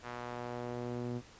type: tone with band-pass filter sweep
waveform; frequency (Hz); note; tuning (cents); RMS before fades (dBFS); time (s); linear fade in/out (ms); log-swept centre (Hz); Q
sawtooth; 121.5; B2; -28; -40; 0.02-1.22; 50; 1300 to 260; 0.99
effects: pink hiss -57 dBFS RMS until 1.39 s + resampled to 16000 Hz